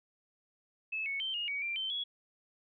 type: tone with pitch steps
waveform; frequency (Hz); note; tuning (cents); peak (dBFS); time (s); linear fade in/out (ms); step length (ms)
sine; 2603 / 2211 / 3116 / 2857 / 2256 / 2366 / 3099 / 3357; E7 / C#7 / G7 / F7 / C#7 / D7 / G7 / G#7; -22 / -5 / -11 / +39 / +30 / +12 / -21 / +18; -33; 0.92-2.04; 10; 140
effects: none